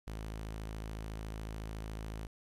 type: tone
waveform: sawtooth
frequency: 53.9 Hz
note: A1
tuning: 35 cents flat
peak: -36 dBFS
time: 0.07-2.27 s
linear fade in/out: 5 ms
effects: resampled to 32000 Hz + 12-bit